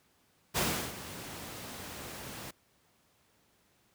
pink noise with ADSR envelope, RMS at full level -28 dBFS, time 0.54-2.51 s, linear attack 33 ms, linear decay 350 ms, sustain -15 dB, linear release 7 ms, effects pink hiss -69 dBFS RMS until 3.94 s + high-pass 80 Hz 12 dB/octave

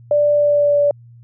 sine tone with pitch glide, 587.3 to 578.5 Hz, D5 to D5, 0 to -26 cents, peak -11 dBFS, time 0.11-0.91 s, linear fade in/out 2 ms, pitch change -26 cents, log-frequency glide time 0.33-0.8 s, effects added 118 Hz sine -40 dBFS peak until 1.23 s

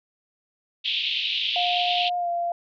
white band-pass noise, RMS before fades -26 dBFS, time 0.84-2.1 s, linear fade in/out 20 ms, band 2700 to 3600 Hz, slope 48 dB/octave
sine tone with pitch glide, 710 to 691 Hz, F5 to F5, +28 to -19 cents, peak -23 dBFS, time 1.56-2.52 s, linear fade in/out 2 ms, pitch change -47 cents, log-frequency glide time 2.17-2.29 s
effects none

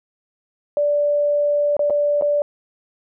sine tone with dropouts, 584 Hz, D5, 10 cents flat, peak -15 dBFS, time 0.77-2.42 s, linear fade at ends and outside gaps 1 ms, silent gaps 1.767-1.793 / 1.899-1.905 / 2.212-2.222 s, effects none

